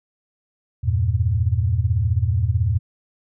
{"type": "chord", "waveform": "sine", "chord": "E diminished", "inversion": "none", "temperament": "equal", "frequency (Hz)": [82.41, 98, 116.54], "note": ["E2", "G2", "Bb2"], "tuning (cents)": [0, 0, 0], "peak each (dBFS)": -21, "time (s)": [0.83, 2.79], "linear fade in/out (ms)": 20, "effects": []}